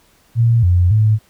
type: tone with pitch steps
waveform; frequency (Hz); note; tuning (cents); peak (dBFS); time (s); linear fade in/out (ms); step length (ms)
sine; 116.4 / 88.8 / 108.1; A#2 / F2 / A2; -2 / +29 / -30; -9; 0.35-1.19; 50; 280
effects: pink hiss -54 dBFS RMS until 1.29 s